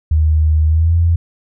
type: tone with pitch glide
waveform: sine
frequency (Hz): 77.78 to 84.33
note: D#2 to E2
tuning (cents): 0 to +40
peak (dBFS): -9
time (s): 0.11-1.16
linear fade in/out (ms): 5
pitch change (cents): +140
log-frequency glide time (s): 0.67-0.95
effects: none